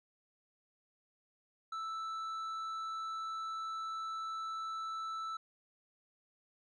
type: tone with tanh clipping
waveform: sine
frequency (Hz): 1318.5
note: E6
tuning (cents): 0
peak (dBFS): -39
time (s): 1.72-5.37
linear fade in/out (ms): 5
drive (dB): 7
effects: none